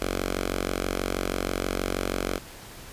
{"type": "tone with notch filter", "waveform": "5% pulse", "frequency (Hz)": 46.25, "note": "F#1", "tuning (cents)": 0, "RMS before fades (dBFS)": -29, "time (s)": [0, 2.39], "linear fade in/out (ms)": 20, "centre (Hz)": 130, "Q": 0.61, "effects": ["pink hiss -44 dBFS RMS until 2.92 s", "resampled to 32000 Hz"]}